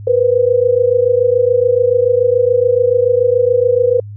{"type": "tone pair together", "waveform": "sine", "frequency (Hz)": [478.6, 505.6], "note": ["A#4", "B4"], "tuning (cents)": [46, 41], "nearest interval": "minor second", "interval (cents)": 95, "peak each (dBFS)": -12, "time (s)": [0.07, 4], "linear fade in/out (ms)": 5, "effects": ["added 103 Hz sine -27 dBFS peak until 4.16 s"]}